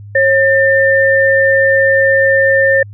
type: tone pair together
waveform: sine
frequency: 542 / 1795.9 Hz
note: C#5 / A6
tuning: -39 / +35 cents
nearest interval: octave + major sixth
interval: 2074 cents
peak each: -10 dBFS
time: 0.15-2.83 s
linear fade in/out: 5 ms
effects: added 102 Hz sine -29 dBFS peak until 2.93 s